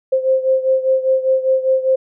sine beating tone pair, 523.3 / 528.3 Hz, C5 / C5, 0 / +17 cents, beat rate 5 Hz, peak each -14 / -18 dBFS, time 0.12-1.96 s, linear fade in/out 10 ms, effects none

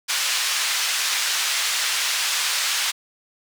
white band-pass noise, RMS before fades -23 dBFS, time 0.08-2.92 s, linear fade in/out 20 ms, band 1300 to 6000 Hz, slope 12 dB/octave, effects none

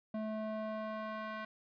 square tone with band-pass filter sweep, 216.9 Hz, A3, 25 cents flat, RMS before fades -40 dBFS, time 0.14-1.45 s, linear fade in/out 5 ms, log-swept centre 440 to 1400 Hz, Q 1.3, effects resampled to 11025 Hz

